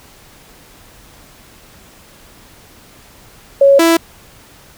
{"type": "tone pair in turn", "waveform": ["sine", "sawtooth"], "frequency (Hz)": [554.4, 331.7], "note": ["C#5", "E4"], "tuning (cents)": [0, 11], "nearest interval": "major sixth", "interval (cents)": 889, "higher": "first", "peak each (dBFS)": -4, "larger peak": "neither", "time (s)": [[3.61, 3.79], [3.79, 3.97]], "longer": "neither", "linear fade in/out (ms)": 5, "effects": ["pink hiss -43 dBFS RMS until 4.77 s"]}